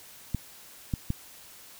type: clicks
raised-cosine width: 5 ms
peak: -15 dBFS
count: 3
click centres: 0.347 / 0.938 / 1.104 s
effects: white hiss -50 dBFS RMS until 1.79 s